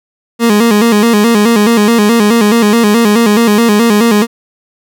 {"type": "tone with vibrato", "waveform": "30% pulse", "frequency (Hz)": 220, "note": "A3", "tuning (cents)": 0, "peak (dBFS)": -3, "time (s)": [0.39, 4.27], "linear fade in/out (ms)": 50, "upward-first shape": "square", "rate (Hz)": 4.7, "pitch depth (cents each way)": 100, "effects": []}